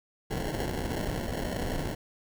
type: noise with sample-and-hold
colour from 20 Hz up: pink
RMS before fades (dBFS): -32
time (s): 0.3-1.95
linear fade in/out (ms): 10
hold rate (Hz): 1225
effects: none